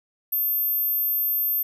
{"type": "tone", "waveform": "sine", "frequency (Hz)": 13370, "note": "G#9", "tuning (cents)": 10, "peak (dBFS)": -18, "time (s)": [0.32, 1.63], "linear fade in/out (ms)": 10, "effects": ["tanh soft clip ceiling -20 dBFS", "10-bit"]}